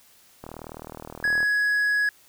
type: click train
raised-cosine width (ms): 1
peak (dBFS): -23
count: 40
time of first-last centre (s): 0.44-1.43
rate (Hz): 39.4
type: tone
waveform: triangle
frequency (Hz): 1674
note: G#6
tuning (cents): +13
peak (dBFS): -18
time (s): 1.24-2.09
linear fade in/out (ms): 2
effects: white hiss -56 dBFS RMS until 2.28 s